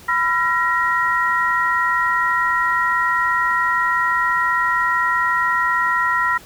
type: tone cluster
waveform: sine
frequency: 996 / 1365 / 1891 Hz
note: B5 / F6 / A#6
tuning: +14 / -40 / +24 cents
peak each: -21 / -20 / -19 dBFS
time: 0.08-6.38 s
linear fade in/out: 10 ms
effects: pink hiss -43 dBFS RMS until 6.45 s